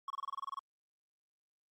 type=tone bursts; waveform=triangle; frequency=1100 Hz; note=C#6; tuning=14 cents flat; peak=-35 dBFS; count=11; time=0.08-0.592 s; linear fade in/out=2 ms; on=22 ms; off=27 ms; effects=Opus 48 kbps